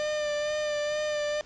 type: tone with vibrato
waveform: 45% pulse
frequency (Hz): 599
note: D5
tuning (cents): +34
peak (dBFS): -27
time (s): 0-1.41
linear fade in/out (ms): 0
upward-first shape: sine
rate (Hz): 2.2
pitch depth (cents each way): 21
effects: pink hiss -53 dBFS RMS until 1.45 s + resampled to 16000 Hz